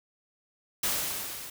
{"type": "noise with level ramp", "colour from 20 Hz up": "white", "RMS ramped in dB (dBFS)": [-27, -42], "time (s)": [0.83, 1.5], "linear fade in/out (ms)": 5, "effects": []}